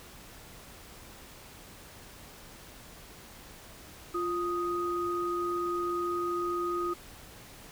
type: tone pair together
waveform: sine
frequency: 349.2 / 1246.2 Hz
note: F4 / D#6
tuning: 0 / +2 cents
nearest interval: octave + minor seventh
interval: 2202 cents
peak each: -31 / -32 dBFS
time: 4.14-6.94 s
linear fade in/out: 10 ms
effects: pink hiss -50 dBFS RMS until 7.71 s